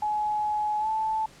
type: tone with pitch glide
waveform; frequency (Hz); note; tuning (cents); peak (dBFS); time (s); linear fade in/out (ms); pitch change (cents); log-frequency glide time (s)
sine; 845 to 875.3; G#5 to A5; +30 to -9; -24; 0.02-1.26; 5; +61; 0.79-0.88
effects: pink hiss -52 dBFS RMS until 1.4 s + low-pass 9000 Hz 12 dB/octave

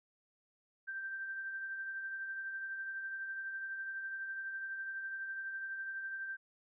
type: tone with tremolo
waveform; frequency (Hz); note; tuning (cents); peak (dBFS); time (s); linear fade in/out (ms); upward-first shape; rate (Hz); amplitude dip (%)
sine; 1568; G6; 0; -37; 0.87-6.37; 20; triangle; 12; 40
effects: none

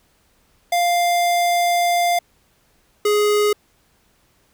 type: tone pair in turn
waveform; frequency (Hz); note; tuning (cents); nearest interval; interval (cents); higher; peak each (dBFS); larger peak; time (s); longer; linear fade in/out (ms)
square; 698.5 / 417; F5 / G#4; 0 / +7; major sixth; 893; first; -16 / -15; second; 0.72-2.19 / 3.05-3.53; first; 5
effects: pink hiss -60 dBFS RMS until 4.53 s

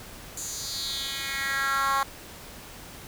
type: tone with high-pass filter sweep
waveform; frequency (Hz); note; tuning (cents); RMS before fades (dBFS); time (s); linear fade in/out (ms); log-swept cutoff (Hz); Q
10% pulse; 273.2; C#4; -25; -29; 0.37-2.03; 2; 7200 to 960; 3.2
effects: pink hiss -44 dBFS RMS until 3.07 s

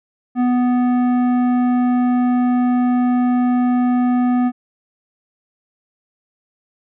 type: tone with tanh clipping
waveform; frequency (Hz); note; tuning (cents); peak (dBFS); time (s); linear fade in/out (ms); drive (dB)
triangle; 247.5; B3; +4; -15; 0.35-4.52; 50; 16
effects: none

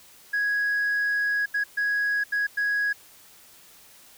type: tone bursts at uneven times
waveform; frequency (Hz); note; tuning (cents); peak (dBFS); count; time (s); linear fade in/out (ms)
sine; 1661.2; G#6; 0; -20; 5; 0.33-1.46 / 1.54-1.64 / 1.77-2.24 / 2.32-2.47 / 2.57-2.93; 10
effects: tanh soft clip ceiling -20 dBFS + white hiss -52 dBFS RMS until 4.17 s

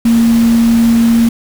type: tone in noise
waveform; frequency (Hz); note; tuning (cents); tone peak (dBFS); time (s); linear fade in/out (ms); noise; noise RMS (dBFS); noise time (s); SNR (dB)
sine; 231.1; A#3; -15; -6; 0.05-1.29; 5; pink; -24; 0.05-1.29; +15
effects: none

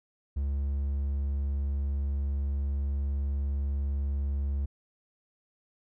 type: tone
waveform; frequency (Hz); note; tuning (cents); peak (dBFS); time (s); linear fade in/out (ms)
triangle; 69.9; C#2; +15; -25; 0.36-4.66; 10
effects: none

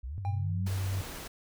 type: linear sweep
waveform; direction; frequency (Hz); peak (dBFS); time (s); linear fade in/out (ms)
sine; up; 55 to 196; -35; 0.03-0.68; 10
type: tone with pitch glide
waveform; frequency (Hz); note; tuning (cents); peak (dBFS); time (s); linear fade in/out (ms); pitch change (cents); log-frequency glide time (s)
sine; 97 to 96; G2 to G2; -18 to -36; -29; 0.18-1.01; 0; -18; 0.43-0.63
type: tone with exponential decay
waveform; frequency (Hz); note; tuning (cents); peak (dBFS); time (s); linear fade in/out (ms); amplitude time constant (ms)
triangle; 801; G5; +37; -32; 0.25-0.51; 0; 55
type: noise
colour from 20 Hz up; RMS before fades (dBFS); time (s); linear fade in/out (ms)
pink; -42; 0.66-1.28; 10
effects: none

